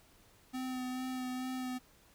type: tone with vibrato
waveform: square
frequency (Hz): 255.4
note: C4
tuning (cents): -42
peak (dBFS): -37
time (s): 0.53-1.79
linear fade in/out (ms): 20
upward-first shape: sine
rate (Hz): 2.3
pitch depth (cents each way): 17
effects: pink hiss -64 dBFS RMS until 2.14 s